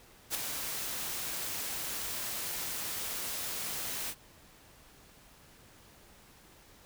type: noise with ADSR envelope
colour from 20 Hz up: white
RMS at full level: -30 dBFS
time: 0.3-4.15 s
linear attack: 49 ms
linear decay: 3 ms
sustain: -7 dB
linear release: 58 ms
effects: pink hiss -58 dBFS RMS until 6.85 s